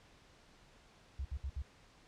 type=tone bursts; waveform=sine; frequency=67.9 Hz; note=C#2; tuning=35 cents flat; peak=-36 dBFS; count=4; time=1.19-1.621 s; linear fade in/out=5 ms; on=59 ms; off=65 ms; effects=pink hiss -63 dBFS RMS until 2.07 s + low-pass 6000 Hz 12 dB/octave